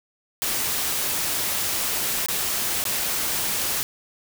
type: noise with dropouts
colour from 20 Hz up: white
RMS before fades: -25 dBFS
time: 0.42-3.83 s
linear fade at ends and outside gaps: 0 ms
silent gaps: 2.261-2.285 / 2.84-2.853 s
effects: none